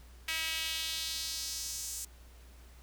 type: tone with high-pass filter sweep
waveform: sawtooth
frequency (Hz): 322.1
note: E4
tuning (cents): -40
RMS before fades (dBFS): -37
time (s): 0.28-2.05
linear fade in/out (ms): 5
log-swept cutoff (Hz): 2300 to 7500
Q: 2
effects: added 60 Hz sine -52 dBFS peak until 2.82 s + pink hiss -61 dBFS RMS until 2.82 s